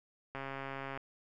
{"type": "click train", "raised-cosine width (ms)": 0.5, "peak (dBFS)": -26, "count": 86, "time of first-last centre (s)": [0.35, 0.975], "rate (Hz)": 136, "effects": []}